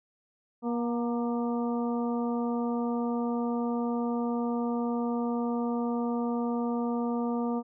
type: harmonic tone with a mistuned harmonic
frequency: 238 Hz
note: A#3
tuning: 36 cents sharp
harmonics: 1 / 2 / 3 / 4 / 5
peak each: -28 / -34 / -38 / -40 / -42 dBFS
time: 0.62-7.63 s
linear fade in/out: 50 ms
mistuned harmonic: 4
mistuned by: -40 cents
effects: none